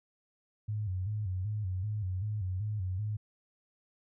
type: tone with vibrato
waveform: sine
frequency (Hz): 99.1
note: G2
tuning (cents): +19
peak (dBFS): -31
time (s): 0.68-3.17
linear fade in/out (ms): 10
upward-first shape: square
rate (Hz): 2.6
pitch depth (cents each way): 120
effects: none